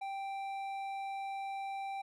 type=tone with hard clipping; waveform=sine; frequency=784 Hz; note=G5; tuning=in tune; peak=-39 dBFS; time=0.01-2.02 s; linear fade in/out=10 ms; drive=8 dB; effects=none